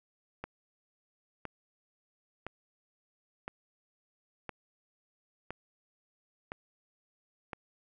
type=click train; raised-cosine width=0.5 ms; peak=-23 dBFS; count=8; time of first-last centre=0.44-7.532 s; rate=0.987 Hz; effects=none